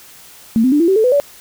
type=tone with pitch steps; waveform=sine; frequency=225.6 / 257.7 / 294.3 / 336.1 / 383.8 / 438.4 / 500.6 / 571.8 Hz; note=A3 / C4 / D4 / E4 / G4 / A4 / B4 / D5; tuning=+44 / -26 / +4 / +34 / -37 / -6 / +23 / -46 cents; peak=-9 dBFS; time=0.56-1.2 s; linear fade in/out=0 ms; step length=80 ms; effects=white hiss -41 dBFS RMS until 1.4 s